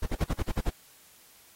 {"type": "noise bursts", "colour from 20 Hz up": "brown", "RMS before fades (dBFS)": -26, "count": 8, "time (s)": [0.02, 0.7], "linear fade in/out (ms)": 10, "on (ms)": 43, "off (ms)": 48, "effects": ["white hiss -57 dBFS RMS until 1.55 s", "AAC 48 kbps"]}